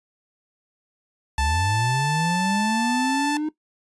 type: linear sweep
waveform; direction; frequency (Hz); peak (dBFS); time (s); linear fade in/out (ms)
triangle; up; 64.5 to 311.1; -20; 1.38-3.49; 5
type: tone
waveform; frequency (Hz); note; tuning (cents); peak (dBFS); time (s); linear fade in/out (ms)
sawtooth; 880; A5; 0; -19; 1.38-3.37; 2
effects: noise-tail reverb RT60 0.1 s tail -17 dB re dry + resampled to 24000 Hz